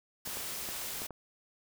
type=noise; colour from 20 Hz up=white; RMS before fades=-39 dBFS; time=0.25-1.07 s; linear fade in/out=10 ms
type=clicks; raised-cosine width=1 ms; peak=-29 dBFS; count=5; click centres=0.275 / 0.371 / 0.689 / 1.019 / 1.107 s
effects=none